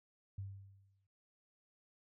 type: tone with exponential decay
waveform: sine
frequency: 98 Hz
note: G2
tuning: in tune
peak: -39 dBFS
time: 0.38-1.07 s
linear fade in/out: 5 ms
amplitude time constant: 150 ms
effects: none